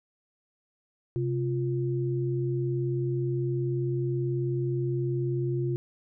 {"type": "tone pair together", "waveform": "sine", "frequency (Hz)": [131, 349.7], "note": ["C3", "F4"], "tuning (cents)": [2, 2], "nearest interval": "octave + perfect fourth", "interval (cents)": 1700, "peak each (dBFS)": [-27, -30], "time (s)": [1.16, 5.76], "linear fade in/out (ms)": 0, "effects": []}